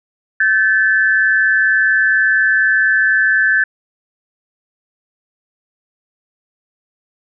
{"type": "tone pair together", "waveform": "sine", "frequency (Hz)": [1538, 1737.9], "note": ["G6", "A6"], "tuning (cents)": [-33, -22], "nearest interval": "major second", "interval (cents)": 211, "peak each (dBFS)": -13, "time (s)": [0.4, 3.64], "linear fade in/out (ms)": 5, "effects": []}